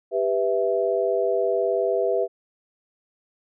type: chord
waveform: sine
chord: E minor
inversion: first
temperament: just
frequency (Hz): 395.6 / 494.4 / 659.3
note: G4 / B4 / E5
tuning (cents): +16 / +2 / 0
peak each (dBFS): -24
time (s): 0.11-2.28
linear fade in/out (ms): 50
effects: none